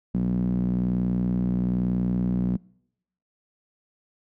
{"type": "tone with band-pass filter", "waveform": "sawtooth", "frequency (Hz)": 61.1, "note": "B1", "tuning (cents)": -18, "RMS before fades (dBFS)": -24, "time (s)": [0.14, 2.57], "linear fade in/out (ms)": 5, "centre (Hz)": 200, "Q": 5, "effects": ["noise-tail reverb RT60 0.8 s tail -26 dB re dry"]}